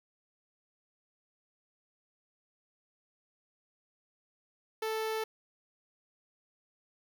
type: tone with notch filter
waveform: sawtooth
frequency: 440 Hz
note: A4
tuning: in tune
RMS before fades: -34 dBFS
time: 4.82-5.24 s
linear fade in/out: 5 ms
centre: 7800 Hz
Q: 1.7
effects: none